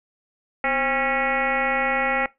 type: tone with frequency modulation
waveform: sine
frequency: 1367 Hz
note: F6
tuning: 37 cents flat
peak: -19 dBFS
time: 0.64-2.26 s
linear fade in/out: 2 ms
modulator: 279 Hz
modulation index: 3.5
effects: noise-tail reverb RT60 0.2 s tail -21 dB re dry